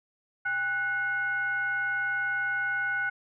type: tone with frequency modulation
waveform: sine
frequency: 1480 Hz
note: F#6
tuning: in tune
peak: -26 dBFS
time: 0.45-3.1 s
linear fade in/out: 10 ms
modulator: 679 Hz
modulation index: 0.48
effects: none

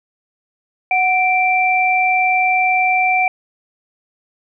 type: tone pair together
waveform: sine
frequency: 740 / 2349 Hz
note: F#5 / D7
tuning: 0 / 0 cents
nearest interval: octave + minor sixth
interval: 2000 cents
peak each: -15 dBFS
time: 0.91-3.28 s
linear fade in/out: 2 ms
effects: none

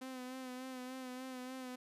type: tone with vibrato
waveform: sawtooth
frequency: 256.3 Hz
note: C4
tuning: 36 cents flat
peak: -40 dBFS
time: 0.01-1.76 s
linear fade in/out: 10 ms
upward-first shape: sine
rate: 3.4 Hz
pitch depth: 36 cents each way
effects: resampled to 32000 Hz

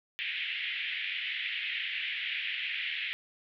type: band-pass noise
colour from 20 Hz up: pink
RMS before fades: -35 dBFS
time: 0.19-3.13 s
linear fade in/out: 0 ms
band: 1900 to 3300 Hz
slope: 48 dB/octave
effects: none

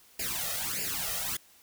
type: noise with flanger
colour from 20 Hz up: white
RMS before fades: -33 dBFS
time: 0.19-1.37 s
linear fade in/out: 5 ms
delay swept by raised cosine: 0.41 to 1.61 ms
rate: 1.6 Hz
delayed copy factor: +0.95
effects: white hiss -59 dBFS RMS until 1.62 s

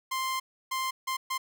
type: tone bursts at uneven times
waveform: sawtooth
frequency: 1048 Hz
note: C6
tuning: 2 cents sharp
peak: -25 dBFS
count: 4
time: 0.11-0.4 / 0.71-0.91 / 1.07-1.17 / 1.3-1.38 s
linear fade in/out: 10 ms
effects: none

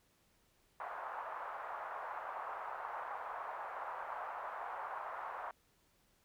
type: band-pass noise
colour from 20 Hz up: white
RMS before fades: -44 dBFS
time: 0.8-5.51 s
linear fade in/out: 2 ms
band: 680 to 1200 Hz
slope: 24 dB/octave
effects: pink hiss -73 dBFS RMS until 6.24 s

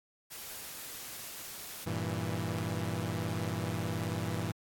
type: noise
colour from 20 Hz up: white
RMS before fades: -44 dBFS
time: 0.3-1.86 s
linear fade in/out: 20 ms
type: chord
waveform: sawtooth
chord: E diminished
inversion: first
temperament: equal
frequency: 98 / 116.54 / 164.81 Hz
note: G2 / Bb2 / E3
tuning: 0 / 0 / 0 cents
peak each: -33 dBFS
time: 1.86-4.52 s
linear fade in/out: 10 ms
effects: AAC 64 kbps

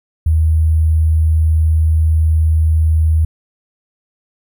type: tone with sample-and-hold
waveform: sine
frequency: 79.3 Hz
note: D#2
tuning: 33 cents sharp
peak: -9 dBFS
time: 0.26-3.25 s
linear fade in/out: 5 ms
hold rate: 11025 Hz
effects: none

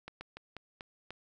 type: slowing click train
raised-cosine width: 0.3 ms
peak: -27 dBFS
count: 6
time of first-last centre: 0.08-1.106 s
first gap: 130 ms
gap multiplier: 1.23
effects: none

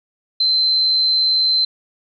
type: tone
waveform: sine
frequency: 4089 Hz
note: C8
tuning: 41 cents flat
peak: -13 dBFS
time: 0.4-1.65 s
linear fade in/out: 5 ms
effects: none

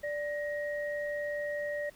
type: tone pair together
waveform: sine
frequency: 586.8 / 1884 Hz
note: D5 / A#6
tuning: -2 / +18 cents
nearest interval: octave + minor sixth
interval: 2020 cents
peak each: -33 / -38 dBFS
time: 0.03-1.9 s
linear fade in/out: 10 ms
effects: pink hiss -59 dBFS RMS until 1.95 s

